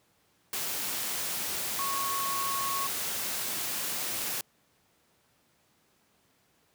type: tone in noise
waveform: sine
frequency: 1102 Hz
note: C#6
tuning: 11 cents flat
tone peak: -31 dBFS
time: 1.79-2.87 s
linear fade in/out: 2 ms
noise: white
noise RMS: -33 dBFS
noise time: 0.53-4.41 s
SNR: -1 dB
effects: pink hiss -68 dBFS RMS until 6.74 s + high-pass 100 Hz 12 dB/octave